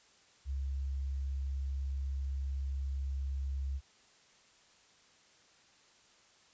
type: tone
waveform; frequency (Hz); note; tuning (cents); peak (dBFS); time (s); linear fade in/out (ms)
sine; 68; C#2; -33; -33; 0.45-3.81; 50
effects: white hiss -64 dBFS RMS until 6.53 s + resampled to 16000 Hz